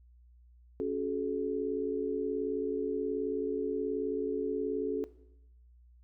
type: chord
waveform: sine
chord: F# minor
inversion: second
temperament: equal with one note detuned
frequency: 277.2 / 370 / 428.7 Hz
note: C#4 / F#4 / A4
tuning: 0 / 0 / -45 cents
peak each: -36 / -35 / -33 dBFS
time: 0.8-5.04 s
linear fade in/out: 0 ms
effects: noise-tail reverb RT60 0.8 s tail -17 dB re dry + added 60 Hz sine -56 dBFS peak until 6.03 s